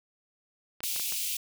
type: clicks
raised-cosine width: 0.3 ms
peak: -24 dBFS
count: 5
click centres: 0.805 / 0.838 / 0.962 / 0.997 / 1.123 s
type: high-pass noise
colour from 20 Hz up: white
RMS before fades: -32 dBFS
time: 0.83-1.37 s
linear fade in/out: 5 ms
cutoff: 2400 Hz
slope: 48 dB/octave
effects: none